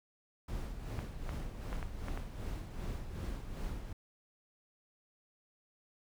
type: noise with tremolo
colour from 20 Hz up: brown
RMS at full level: -38 dBFS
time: 0.48-3.93 s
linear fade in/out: 5 ms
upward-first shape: sine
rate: 2.6 Hz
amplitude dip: 55%
type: clicks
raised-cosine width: 0.5 ms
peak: -27 dBFS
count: 6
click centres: 0.991 / 1.292 / 1.729 / 1.828 / 2.084 / 2.175 s
effects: none